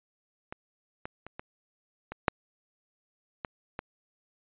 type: clicks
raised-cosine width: 0.5 ms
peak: -23 / -21 / -27 / -23 / -22 / -6 / -18 / -19 dBFS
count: 8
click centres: 0.525 / 1.055 / 1.266 / 1.395 / 2.12 / 2.282 / 3.448 / 3.791 s
effects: resampled to 8000 Hz